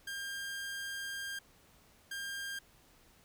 sawtooth tone bursts at uneven times, 1602 Hz, G6, 37 cents sharp, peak -35 dBFS, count 2, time 0.07-1.39 / 2.11-2.59 s, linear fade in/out 5 ms, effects pink hiss -64 dBFS RMS until 3.24 s

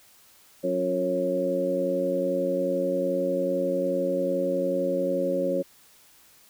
harmonic tone with a mistuned harmonic, 91.2 Hz, F#2, 24 cents flat, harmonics 2 / 3 / 4 / 5 / 6, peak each -33 / -31 / -31 / -34 / -25 dBFS, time 0.63-5.63 s, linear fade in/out 20 ms, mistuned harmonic 4, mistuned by -42 cents, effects white hiss -56 dBFS RMS until 6.49 s

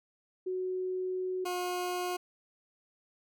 sine / 20% pulse tone pair in turn, 370 / 359.1 Hz, F#4 / F4, 0 / +48 cents, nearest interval minor second, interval 52 cents, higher first, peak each -31 / -27 dBFS, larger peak second, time 0.46-1.45 / 1.45-2.17 s, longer first, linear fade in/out 10 ms, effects none

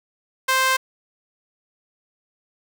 sawtooth tone with high-pass filter, 523.3 Hz, C5, in tune, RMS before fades -19 dBFS, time 0.48-0.77 s, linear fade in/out 10 ms, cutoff 1200 Hz, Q 1.5, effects none

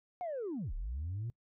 sine linear two-way sweep, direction down then up, 740 to 31 to 121.7 Hz, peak -34 dBFS, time 0.21-1.3 s, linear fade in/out 0 ms, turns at 0.73 s, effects noise-tail reverb RT60 0.1 s tail -26 dB re dry + tanh soft clip ceiling -33 dBFS

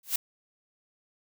blue noise with exponential growth, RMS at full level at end -21 dBFS, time 0.03-0.16 s, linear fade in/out 5 ms, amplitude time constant 27 ms, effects none

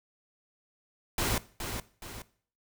pink noise with echo, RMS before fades -29 dBFS, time 1.18-1.38 s, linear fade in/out 2 ms, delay 420 ms, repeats 2, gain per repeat -7 dB, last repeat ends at 2.22 s, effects noise-tail reverb RT60 0.5 s tail -19 dB re dry

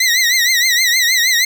20% pulse tone with vibrato, 1975.5 Hz, B6, in tune, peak -6 dBFS, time 0-1.45 s, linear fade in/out 5 ms, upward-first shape triangle, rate 6.4 Hz, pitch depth 130 cents each way, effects none

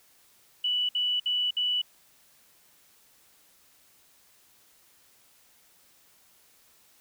sine tone bursts, 2960 Hz, F#7, in tune, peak -24 dBFS, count 4, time 0.64-1.817 s, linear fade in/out 5 ms, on 250 ms, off 59 ms, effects white hiss -61 dBFS RMS until 7 s

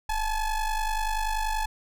square ring-modulated tone, 424.8 Hz, G#4, 39 cents sharp, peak -23 dBFS, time 0.09-1.66 s, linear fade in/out 5 ms, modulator 450 Hz, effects none

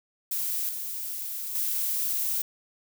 violet noise with level steps, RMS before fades -29 / -34 / -28 dBFS, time 0.31-2.42 s, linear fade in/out 5 ms, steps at 0.69 / 1.55 s, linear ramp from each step 2 ms, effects none

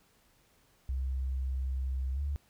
sine tone with pitch glide, 65.5 to 71.43 Hz, C2 to D2, +2 to -47 cents, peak -30 dBFS, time 0.89-2.36 s, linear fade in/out 0 ms, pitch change +151 cents, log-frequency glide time 2.14-2.2 s, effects pink hiss -67 dBFS RMS until 2.49 s

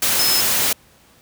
sine tone in noise, 5180 Hz, E8, 31 cents flat, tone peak -18 dBFS, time 0.19-0.41 s, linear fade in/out 5 ms, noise white, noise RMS -18 dBFS, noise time 0.02-0.73 s, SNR -3 dB, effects pink hiss -52 dBFS RMS until 1.21 s + high-pass 60 Hz 12 dB/octave

